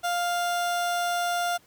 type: tone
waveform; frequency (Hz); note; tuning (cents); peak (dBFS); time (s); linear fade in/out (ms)
30% pulse; 700; F5; +4; -22; 0.03-1.58; 20
effects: pink hiss -59 dBFS RMS until 1.66 s + high-pass 80 Hz 12 dB/octave